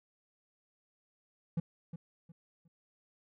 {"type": "tone with echo", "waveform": "triangle", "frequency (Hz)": 166.2, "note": "E3", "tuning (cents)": 15, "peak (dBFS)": -27, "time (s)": [1.57, 1.6], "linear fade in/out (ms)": 5, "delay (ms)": 360, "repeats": 3, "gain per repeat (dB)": -11, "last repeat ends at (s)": 2.68, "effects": []}